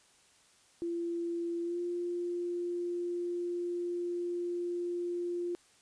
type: tone with pitch glide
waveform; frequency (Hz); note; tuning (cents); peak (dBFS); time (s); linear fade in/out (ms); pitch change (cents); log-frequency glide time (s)
sine; 340.8 to 349.6; F4 to F4; -42 to +2; -32; 0.82-5.55; 0; +44; 1.63-1.79
effects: white hiss -64 dBFS RMS until 5.81 s + resampled to 22050 Hz